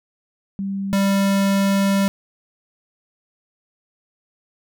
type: tone pair in turn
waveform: sine / square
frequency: 196 / 196.86 Hz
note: G3 / G3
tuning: 0 / +8 cents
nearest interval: unison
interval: 8 cents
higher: second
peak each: -22 / -16 dBFS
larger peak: second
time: 0.59-0.93 / 0.93-2.08 s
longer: second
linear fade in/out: 0 ms
effects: none